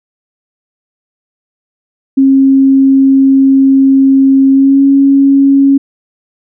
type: tone with pitch glide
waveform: sine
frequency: 270 to 275.5 Hz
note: C#4 to C#4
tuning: -45 to -11 cents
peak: -3 dBFS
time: 2.17-5.78 s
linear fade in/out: 10 ms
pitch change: +34 cents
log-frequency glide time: 4.52-4.83 s
effects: none